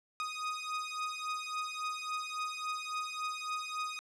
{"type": "beating tone pair", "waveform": "sawtooth", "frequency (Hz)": [1244.5, 1248.1], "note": ["D#6", "D#6"], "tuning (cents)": [0, 5], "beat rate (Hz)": 3.6, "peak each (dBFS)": [-35, -35], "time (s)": [0.2, 3.99], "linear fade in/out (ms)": 0, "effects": ["low-pass 7000 Hz 12 dB/octave"]}